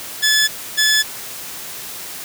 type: tone pair in turn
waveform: 15% pulse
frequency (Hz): 1723 / 1723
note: A6 / A6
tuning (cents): -37 / -37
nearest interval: unison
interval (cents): 0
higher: neither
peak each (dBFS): -6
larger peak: neither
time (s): 0.22-0.48 / 0.77-1.03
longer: neither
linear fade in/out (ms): 20
effects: white hiss -31 dBFS RMS until 2.24 s + high-pass 80 Hz 12 dB/octave